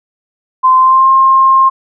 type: tone with pitch glide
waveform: sine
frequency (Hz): 1035 to 1063.5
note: C6 to C6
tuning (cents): -19 to +28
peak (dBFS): -4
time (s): 0.63-1.7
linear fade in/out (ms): 20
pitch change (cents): +47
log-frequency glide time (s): 0.77-1.09
effects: none